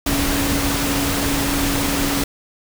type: tone in noise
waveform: sine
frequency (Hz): 280.1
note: C#4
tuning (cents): +18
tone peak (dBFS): -22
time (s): 0.06-2.24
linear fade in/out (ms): 5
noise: pink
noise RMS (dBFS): -21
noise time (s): 0.06-2.24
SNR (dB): -4
effects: none